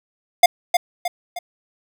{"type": "tone with echo", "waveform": "square", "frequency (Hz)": 707, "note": "F5", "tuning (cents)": 21, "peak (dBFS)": -6, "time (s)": [0.43, 0.46], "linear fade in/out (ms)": 5, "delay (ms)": 310, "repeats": 3, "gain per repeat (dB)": -7, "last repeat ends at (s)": 1.39, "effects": []}